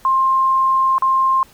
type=tone with dropouts; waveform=sine; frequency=1058 Hz; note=C6; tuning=19 cents sharp; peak=-12 dBFS; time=0.05-1.43 s; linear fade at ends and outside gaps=1 ms; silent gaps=0.982-1.022 s; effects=pink hiss -48 dBFS RMS until 1.53 s